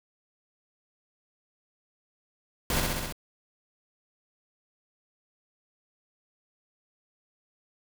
pink noise with echo, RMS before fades -27 dBFS, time 2.7-2.8 s, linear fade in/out 2 ms, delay 65 ms, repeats 5, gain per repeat -2 dB, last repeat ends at 3.125 s, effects none

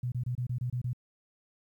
sine tone bursts, 123.47 Hz, B2, in tune, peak -29 dBFS, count 8, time 0.03-0.932 s, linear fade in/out 5 ms, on 90 ms, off 26 ms, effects 11-bit

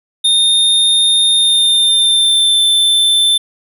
square tone with pitch glide, 3653 to 3541 Hz, A#7 to A7, -36 to +10 cents, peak -9 dBFS, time 0.24-3.38 s, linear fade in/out 10 ms, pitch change -54 cents, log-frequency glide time 1.34-2.61 s, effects none

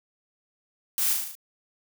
blue noise with echo, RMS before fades -26 dBFS, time 0.98-1.13 s, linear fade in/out 0 ms, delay 37 ms, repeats 6, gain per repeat -3 dB, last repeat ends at 1.352 s, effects none

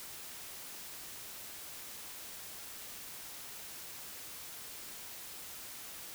silence, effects white hiss -47 dBFS RMS until 6.14 s

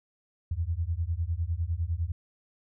sine beating tone pair, 79.2 / 89.1 Hz, D#2 / F2, +31 / +35 cents, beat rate 9.9 Hz, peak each -30 dBFS, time 0.51-2.12 s, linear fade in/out 5 ms, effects none

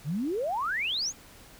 sine exponential sweep, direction up, 130.81 to 7040 Hz, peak -27 dBFS, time 0.04-1.13 s, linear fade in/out 50 ms, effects pink hiss -52 dBFS RMS until 1.59 s

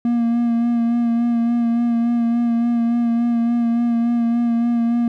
triangle tone with vibrato, 235 Hz, A#3, 14 cents sharp, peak -13 dBFS, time 0.05-5.08 s, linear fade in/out 2 ms, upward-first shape sine, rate 3.5 Hz, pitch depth 23 cents each way, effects none

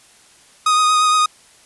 45% pulse tone with vibrato, 1244.5 Hz, D#6, in tune, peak -12 dBFS, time 0.66-1.26 s, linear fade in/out 5 ms, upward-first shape triangle, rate 8.6 Hz, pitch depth 21 cents each way, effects white hiss -49 dBFS RMS until 1.65 s + resampled to 24000 Hz

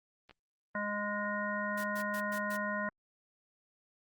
clicks, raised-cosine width 0.3 ms, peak -37 dBFS, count 2, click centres 0.295 / 0.31 s
harmonic tone, 206.7 Hz, G#3, 8 cents flat, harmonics 1 / 3 / 5 / 7 / 9, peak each -39 / -39 / -39 / -39 / -39 dBFS, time 0.75-2.89 s, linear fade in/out 2 ms
white noise bursts, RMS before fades -47 dBFS, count 5, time 1.77-2.57 s, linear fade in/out 10 ms, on 72 ms, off 110 ms
effects Opus 32 kbps

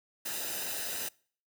white noise with comb filter, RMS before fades -36 dBFS, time 0.25-1.09 s, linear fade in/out 10 ms, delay 0.9 ms, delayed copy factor -0.6, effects noise-tail reverb RT60 0.5 s tail -25 dB re dry

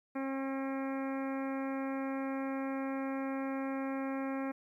harmonic tone with a mistuned harmonic, 269.6 Hz, C#4, 48 cents flat, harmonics 1 / 2 / 3 / 4 / 5 / 6 / 7 / 8 / 9, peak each -35 / -41 / -45 / -47 / -49 / -51 / -52 / -53 / -54 dBFS, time 0.15-4.52 s, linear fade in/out 10 ms, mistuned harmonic 9, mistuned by -24 cents, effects 12-bit

